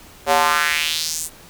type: tone with high-pass filter sweep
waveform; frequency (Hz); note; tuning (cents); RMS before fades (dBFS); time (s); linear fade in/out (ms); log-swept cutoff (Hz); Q
square; 80; D#2; +49; -19; 0.26-1.3; 50; 580 to 9300; 2.4
effects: pink hiss -44 dBFS RMS until 1.49 s